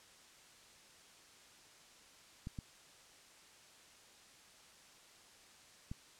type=clicks; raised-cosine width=5 ms; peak=-30 dBFS; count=3; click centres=2.471 / 2.588 / 5.915 s; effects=white hiss -61 dBFS RMS until 6.19 s + low-pass 8000 Hz 12 dB/octave